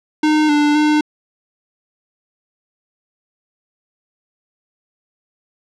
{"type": "tone with pitch steps", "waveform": "square", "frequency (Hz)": [306.2, 295.3, 301.9], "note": ["D#4", "D4", "D4"], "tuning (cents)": [-28, 10, 48], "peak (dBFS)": -12, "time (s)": [0.23, 1.01], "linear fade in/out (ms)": 5, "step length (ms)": 260, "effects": ["low-pass 5000 Hz 12 dB/octave"]}